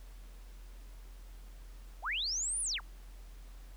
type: linear two-way sweep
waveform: sine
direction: up then down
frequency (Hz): 536 to 9956 to 536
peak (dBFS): -32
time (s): 2.02-2.81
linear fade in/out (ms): 50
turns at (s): 2.61
effects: added 43 Hz sine -47 dBFS peak until 3.76 s + pink hiss -62 dBFS RMS until 3.76 s